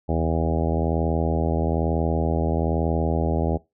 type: harmonic tone with a mistuned harmonic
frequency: 81.1 Hz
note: E2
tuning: 28 cents flat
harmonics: 1 / 2 / 3 / 4 / 5 / 6 / 7 / 8 / 9 / 10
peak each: -24 / -27 / -29 / -30 / -31 / -32 / -32 / -33 / -34 / -34 dBFS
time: 0.08-3.58 s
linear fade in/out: 20 ms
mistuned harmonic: 1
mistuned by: -78 cents
effects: noise-tail reverb RT60 0.2 s tail -20 dB re dry